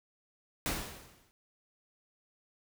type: noise with exponential decay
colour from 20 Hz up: pink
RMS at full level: -31 dBFS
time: 0.66-1.31 s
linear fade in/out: 0 ms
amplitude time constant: 140 ms
effects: none